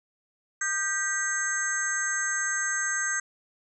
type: tone cluster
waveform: sine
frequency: 1217 / 1571 / 1938 / 6380 / 7670 Hz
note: D#6 / G6 / B6 / G8 / A#8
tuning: -39 / +3 / -33 / +30 / +48 cents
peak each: -37 / -29 / -33 / -31 / -34 dBFS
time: 0.61-3.2 s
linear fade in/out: 5 ms
effects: none